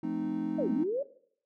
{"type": "chord", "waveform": "triangle", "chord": "F dominant seventh", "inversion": "none", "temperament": "equal with one note detuned", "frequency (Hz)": [174.61, 220, 261.6, 309.3], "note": ["F3", "A3", "C4", "Eb4"], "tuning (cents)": [0, 0, 0, -10], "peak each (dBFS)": [-38, -36, -34, -32], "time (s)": [0.03, 0.84], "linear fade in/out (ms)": 5}
{"type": "linear two-way sweep", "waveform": "sine", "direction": "down then up", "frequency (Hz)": [659.3, 200.1, 584], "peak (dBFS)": -28, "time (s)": [0.58, 1.03], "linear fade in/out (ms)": 10, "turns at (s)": 0.72}
{"effects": ["noise-tail reverb RT60 0.6 s tail -17 dB re dry"]}